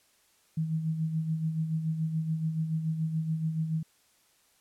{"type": "tone with tremolo", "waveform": "sine", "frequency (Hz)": 159.6, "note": "D#3", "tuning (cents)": 44, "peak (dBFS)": -25, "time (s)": [0.57, 3.83], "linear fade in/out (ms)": 5, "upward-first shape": "sine", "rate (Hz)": 7, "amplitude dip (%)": 55, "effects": ["white hiss -66 dBFS RMS until 4.6 s", "low-pass 12000 Hz 12 dB/octave"]}